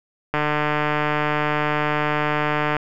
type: click train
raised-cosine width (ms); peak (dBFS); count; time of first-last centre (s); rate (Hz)
0.5; -6; 365; 0.34-2.767; 150
effects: none